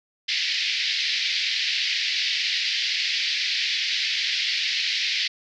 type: band-pass noise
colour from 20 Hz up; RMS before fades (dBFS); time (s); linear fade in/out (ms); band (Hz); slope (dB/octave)
white; -25; 0.28-5.28; 10; 1900 to 5000; 48
effects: none